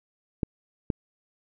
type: clicks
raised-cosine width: 3 ms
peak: -12 dBFS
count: 2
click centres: 0.432 / 0.902 s
effects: none